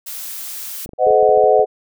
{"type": "noise", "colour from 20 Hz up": "blue", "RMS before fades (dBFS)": -29, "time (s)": [0.06, 0.86], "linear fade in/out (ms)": 10}
{"type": "clicks", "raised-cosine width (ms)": 2, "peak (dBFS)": -22, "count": 10, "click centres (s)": [0.86, 0.892, 0.934, 1.069, 1.106, 1.228, 1.292, 1.375, 1.44, 1.594]}
{"type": "chord", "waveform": "sine", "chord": "C diminished", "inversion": "none", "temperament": "equal with one note detuned", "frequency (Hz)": [511.6, 622.3, 740], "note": ["C5", "Eb5", "Gb5"], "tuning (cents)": [-39, 0, 0], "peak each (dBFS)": -15, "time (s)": [0.98, 1.66], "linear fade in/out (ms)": 50}
{"type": "tone", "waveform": "sine", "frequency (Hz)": 428.7, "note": "A4", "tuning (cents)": -45, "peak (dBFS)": -14, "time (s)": [1.06, 1.65], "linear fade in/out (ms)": 10}
{"effects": []}